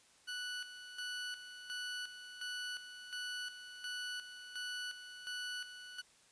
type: tone with tremolo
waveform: 20% pulse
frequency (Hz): 1480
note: F#6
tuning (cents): 0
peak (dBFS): -35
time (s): 0.27-6.02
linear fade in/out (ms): 20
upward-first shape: square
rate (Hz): 1.4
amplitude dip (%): 65
effects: white hiss -66 dBFS RMS until 6.31 s + resampled to 22050 Hz